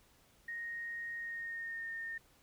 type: tone with pitch glide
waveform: sine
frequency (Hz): 1864.7 to 1827.4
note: A#6 to A#6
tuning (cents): 0 to -35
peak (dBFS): -39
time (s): 0.48-2.18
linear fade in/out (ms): 5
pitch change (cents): -35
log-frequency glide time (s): 1.16-1.9
effects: pink hiss -67 dBFS RMS until 2.42 s